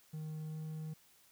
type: tone with pitch glide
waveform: triangle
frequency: 155.56 to 156.64 Hz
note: D#3 to D#3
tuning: 0 to +12 cents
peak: -38 dBFS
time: 0.13-0.94 s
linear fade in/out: 10 ms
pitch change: +12 cents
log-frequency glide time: 0.46-0.57 s
effects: white hiss -66 dBFS RMS until 1.31 s